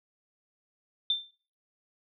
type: tone with exponential decay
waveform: sine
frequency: 3568 Hz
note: A7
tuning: 23 cents sharp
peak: -21 dBFS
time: 1.1-1.31 s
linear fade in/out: 2 ms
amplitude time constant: 45 ms
effects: noise-tail reverb RT60 0.5 s tail -23 dB re dry